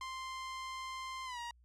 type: tone with pitch glide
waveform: sawtooth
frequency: 1046.5 to 948.6 Hz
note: C6 to A#5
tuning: 0 to +30 cents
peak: -37 dBFS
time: 0.01-1.51 s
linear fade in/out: 2 ms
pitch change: -170 cents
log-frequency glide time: 1.25-1.39 s
effects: added 60 Hz sine -62 dBFS peak until 1.64 s + low-pass 7000 Hz 12 dB/octave